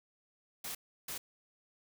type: noise bursts at uneven times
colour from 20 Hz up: white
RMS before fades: -41 dBFS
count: 2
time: 0.64-0.75 / 1.08-1.18 s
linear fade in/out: 5 ms
effects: none